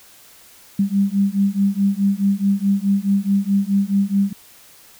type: beating tone pair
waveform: sine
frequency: 196 / 200.7 Hz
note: G3 / G3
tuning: 0 / +41 cents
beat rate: 4.7 Hz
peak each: -18 dBFS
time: 0.79-4.33 s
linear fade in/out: 5 ms
effects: white hiss -47 dBFS RMS until 4.99 s